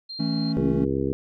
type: tone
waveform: sine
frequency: 4186 Hz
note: C8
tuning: in tune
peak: -33 dBFS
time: 0.09-0.53 s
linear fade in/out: 10 ms
type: chord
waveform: triangle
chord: A major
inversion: second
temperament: equal with one note detuned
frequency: 161.61 / 220 / 277.2 Hz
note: E3 / A3 / C#4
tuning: -34 / 0 / 0 cents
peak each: -25 dBFS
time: 0.19-0.85 s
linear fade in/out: 10 ms
type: harmonic tone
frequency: 67.7 Hz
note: C#2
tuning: 40 cents flat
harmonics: 1 / 2 / 3 / 4 / 5 / 6 / 7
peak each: -33 / -30 / -33 / -28 / -29 / -28 / -32 dBFS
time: 0.57-1.13 s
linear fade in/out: 0 ms
effects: none